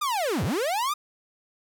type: linear two-way sweep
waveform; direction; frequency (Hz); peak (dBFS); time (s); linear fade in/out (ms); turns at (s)
45% pulse; down then up; 1244.5 to 76.3 to 1244.5; -24; 0.01-0.94; 10; 0.44
effects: 11-bit